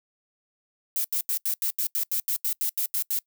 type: noise bursts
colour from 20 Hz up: violet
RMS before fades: -26 dBFS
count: 14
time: 0.96-3.188 s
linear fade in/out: 0 ms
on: 83 ms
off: 82 ms
effects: noise-tail reverb RT60 0.1 s tail -24 dB re dry